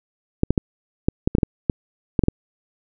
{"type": "clicks", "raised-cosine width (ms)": 3, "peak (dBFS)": -3, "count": 12, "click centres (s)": [0.434, 0.506, 0.578, 1.085, 1.275, 1.351, 1.384, 1.432, 1.698, 2.192, 2.237, 2.284], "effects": []}